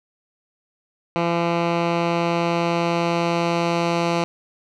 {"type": "tone with low-pass filter sweep", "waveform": "10% pulse", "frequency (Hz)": 170, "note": "F3", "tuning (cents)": -46, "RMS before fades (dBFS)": -21, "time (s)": [1.16, 4.24], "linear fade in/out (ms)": 0, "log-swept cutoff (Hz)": [2800, 4900], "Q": 0.83, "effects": []}